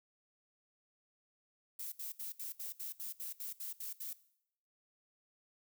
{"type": "noise bursts", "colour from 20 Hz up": "violet", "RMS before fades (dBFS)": -43, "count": 12, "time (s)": [1.79, 4.131], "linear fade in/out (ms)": 5, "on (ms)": 130, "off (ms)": 71, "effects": ["noise-tail reverb RT60 0.7 s tail -18 dB re dry"]}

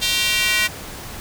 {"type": "tone with high-pass filter sweep", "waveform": "square", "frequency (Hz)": 212.1, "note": "G#3", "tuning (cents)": 37, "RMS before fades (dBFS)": -19, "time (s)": [0.01, 0.68], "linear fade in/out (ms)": 20, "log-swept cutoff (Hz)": [3400, 2100], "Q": 2.1, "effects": ["pink hiss -34 dBFS RMS until 1.2 s"]}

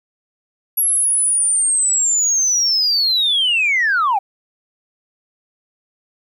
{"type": "linear sweep", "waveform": "sine", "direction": "down", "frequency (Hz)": [11390, 748], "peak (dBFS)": -12, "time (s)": [0.77, 4.19], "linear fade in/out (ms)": 10, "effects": ["tanh soft clip ceiling -10 dBFS", "9-bit"]}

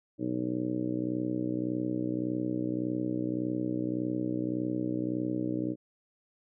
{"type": "harmonic tone", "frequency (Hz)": 61.74, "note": "B1", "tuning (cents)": 0, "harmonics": [2, 3, 4, 5, 6, 7, 8, 9], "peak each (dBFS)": [-39, -39, -37, -31, -41, -43, -45, -43], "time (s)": [0.18, 5.76], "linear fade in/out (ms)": 50, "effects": []}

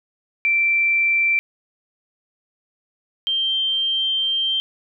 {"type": "tone pair in turn", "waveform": "sine", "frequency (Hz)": [2345, 3149], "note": ["D7", "G7"], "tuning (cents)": [-3, 7], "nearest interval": "perfect fourth", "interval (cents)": 510, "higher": "second", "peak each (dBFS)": [-15, -18], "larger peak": "first", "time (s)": [[0.45, 1.39], [3.27, 4.6]], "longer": "second", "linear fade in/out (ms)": 0, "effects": []}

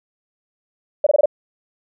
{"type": "tone bursts", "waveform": "sine", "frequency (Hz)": 587.3, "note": "D5", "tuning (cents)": 0, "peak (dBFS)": -10, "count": 5, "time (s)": [1.04, 1.258], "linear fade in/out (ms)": 5, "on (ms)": 26, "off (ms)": 22, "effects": []}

